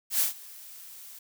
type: noise with ADSR envelope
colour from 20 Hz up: blue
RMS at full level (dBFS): -23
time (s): 0.1-1.19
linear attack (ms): 100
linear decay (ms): 130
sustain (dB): -23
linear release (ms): 6
effects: none